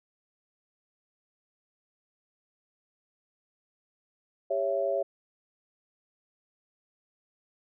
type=chord; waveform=sine; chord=C# diminished; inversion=second; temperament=just; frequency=399.1 / 554.4 / 665.2 Hz; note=G4 / C#5 / E5; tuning=+31 / 0 / +16 cents; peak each=-33 / -28 / -30 dBFS; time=4.5-5.03 s; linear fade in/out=10 ms; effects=none